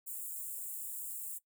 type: high-pass noise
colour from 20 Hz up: white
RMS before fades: -42 dBFS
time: 0.06-1.39 s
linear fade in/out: 20 ms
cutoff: 7200 Hz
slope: 96 dB/octave
effects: noise-tail reverb RT60 0.1 s tail -19 dB re dry